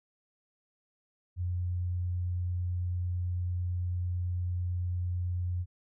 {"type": "tone", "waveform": "sine", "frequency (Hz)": 89.1, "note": "F2", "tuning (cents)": 35, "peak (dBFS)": -29, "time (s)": [1.36, 5.66], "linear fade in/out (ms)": 50, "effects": []}